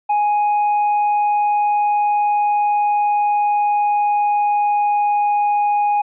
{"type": "tone with pitch glide", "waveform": "triangle", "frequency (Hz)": [831, 826.2], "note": ["G#5", "G#5"], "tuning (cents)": [1, -9], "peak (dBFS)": -12, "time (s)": [0.09, 6.02], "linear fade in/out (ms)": 10, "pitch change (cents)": -10, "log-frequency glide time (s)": [0.34, 5.35], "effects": ["resampled to 8000 Hz"]}